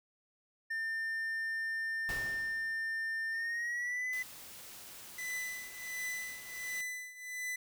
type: tone with pitch glide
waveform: triangle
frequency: 1800 to 2009 Hz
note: A6 to B6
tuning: +39 to +29 cents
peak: -32 dBFS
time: 0.7-4.23 s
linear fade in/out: 10 ms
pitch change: +190 cents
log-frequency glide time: 3.31-4.07 s
type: noise with exponential decay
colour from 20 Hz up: pink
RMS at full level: -41 dBFS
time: 2.09-3.06 s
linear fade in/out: 0 ms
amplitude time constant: 210 ms
type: noise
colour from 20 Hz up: white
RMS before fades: -50 dBFS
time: 4.13-6.81 s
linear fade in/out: 0 ms
type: tone with tremolo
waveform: 45% pulse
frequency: 2000 Hz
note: B6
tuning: 21 cents sharp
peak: -35 dBFS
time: 5.18-7.56 s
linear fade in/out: 5 ms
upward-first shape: triangle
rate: 1.4 Hz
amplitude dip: 85%
effects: none